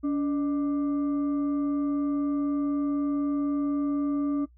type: tone with frequency modulation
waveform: sine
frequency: 286 Hz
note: D4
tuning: 46 cents flat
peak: -23 dBFS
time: 0.03-4.46 s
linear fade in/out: 20 ms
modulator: 896 Hz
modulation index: 0.24
effects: noise-tail reverb RT60 0.1 s tail -20 dB re dry + added 60 Hz sine -53 dBFS peak until 4.57 s